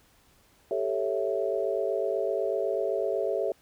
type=chord; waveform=sine; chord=A dominant seventh; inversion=third; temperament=equal; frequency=392 / 440 / 554.4 / 659.3 Hz; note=G4 / A4 / C#5 / E5; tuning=0 / 0 / 0 / 0 cents; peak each=-31 dBFS; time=0.71-3.52 s; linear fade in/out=2 ms; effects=pink hiss -62 dBFS RMS until 3.61 s